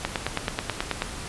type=click train; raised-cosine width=0.3 ms; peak=-8 dBFS; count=10; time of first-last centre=0.05-1.021 s; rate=9.27 Hz; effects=pink hiss -36 dBFS RMS until 1.28 s + resampled to 24000 Hz